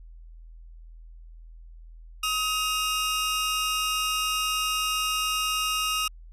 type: tone pair together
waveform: sawtooth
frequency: 1265 / 2807 Hz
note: D#6 / F7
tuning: +28 / +8 cents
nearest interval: octave + major second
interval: 1380 cents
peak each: -24 / -24 dBFS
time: 2.23-6.08 s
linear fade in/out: 5 ms
effects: added 41 Hz sine -43 dBFS peak until 6.32 s + resampled to 32000 Hz